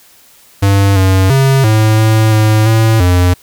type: tone with pitch steps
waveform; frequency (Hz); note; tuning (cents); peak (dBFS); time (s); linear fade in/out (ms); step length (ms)
square; 99 / 94.8 / 135 / 108.9 / 109.8 / 108.3 / 111.6 / 89.4; G2 / F#2 / C#3 / A2 / A2 / A2 / A2 / F2; +18 / +43 / -45 / -17 / -3 / -27 / +25 / +41; -7; 0.62-3.34; 10; 340
effects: white hiss -44 dBFS RMS until 3.42 s